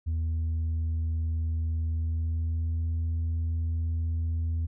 sine tone with pitch glide, 80.9 to 82.08 Hz, E2 to E2, -32 to -7 cents, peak -23 dBFS, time 0.06-4.67 s, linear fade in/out 20 ms, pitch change +25 cents, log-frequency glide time 1.91-2.83 s, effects tanh soft clip ceiling -25 dBFS

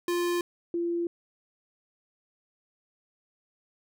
square / sine tone pair in turn, 349.2 / 342.6 Hz, F4 / F4, 0 / -33 cents, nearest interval unison, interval 33 cents, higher first, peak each -26 dBFS, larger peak neither, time 0.08-0.41 / 0.74-1.07 s, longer neither, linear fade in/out 2 ms, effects none

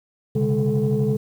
sine tone cluster, 129.7 / 141.7 / 205.7 / 435.3 Hz, C3 / C#3 / G#3 / A4, -15 / +38 / -16 / -19 cents, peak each -22 dBFS, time 0.35-1.17 s, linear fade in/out 10 ms, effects tanh soft clip ceiling -12 dBFS + 8-bit

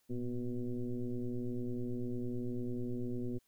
sine tone with frequency modulation, 125.5 Hz, B2, 28 cents sharp, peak -34 dBFS, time 0.09-3.39 s, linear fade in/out 20 ms, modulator 121 Hz, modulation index 2.1, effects white hiss -75 dBFS RMS until 3.47 s

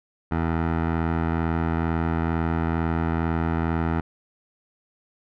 15% pulse tone with low-pass filter, 82.2 Hz, E2, 4 cents flat, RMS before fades -24 dBFS, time 0.31-4.01 s, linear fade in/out 10 ms, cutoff 1500 Hz, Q 1.4, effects none

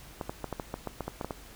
clicks, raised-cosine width 1 ms, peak -19 dBFS, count 12, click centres 0.212 / 0.295 / 0.443 / 0.527 / 0.598 / 0.741 / 0.873 / 1.007 / 1.08 / 1.212 / 1.246 / 1.308 s, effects added 50 Hz sine -54 dBFS peak until 1.55 s + pink hiss -51 dBFS RMS until 1.55 s

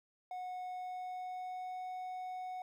triangle tone with pitch glide, 732 to 737.9 Hz, F#5 to F#5, -19 to -5 cents, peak -38 dBFS, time 0.31-2.62 s, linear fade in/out 2 ms, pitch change +14 cents, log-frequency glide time 0.68-1.84 s, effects 13-bit

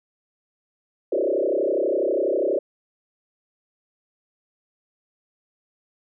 sine tone with frequency modulation, 465.6 Hz, A#4, 2 cents flat, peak -19 dBFS, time 1.12-2.59 s, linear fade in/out 5 ms, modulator 32.2 Hz, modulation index 3.9, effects none

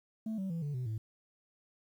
sine tone with pitch steps, 220 / 191.52 / 166.73 / 145.15 / 126.36 / 110 Hz, A3 / G3 / E3 / D3 / B2 / A2, 0 / -40 / +20 / -20 / +40 / 0 cents, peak -31 dBFS, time 0.26-0.98 s, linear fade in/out 5 ms, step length 120 ms, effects tanh soft clip ceiling -33 dBFS + 11-bit

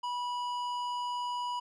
triangle tone with tanh clipping, 978 Hz, B5, 17 cents flat, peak -34 dBFS, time 0.03-1.6 s, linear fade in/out 10 ms, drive 16 dB, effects none

